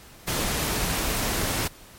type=noise; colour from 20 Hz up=pink; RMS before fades=-26 dBFS; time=0.27-1.68 s; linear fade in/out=10 ms; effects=pink hiss -48 dBFS RMS until 1.98 s + MP3 64 kbps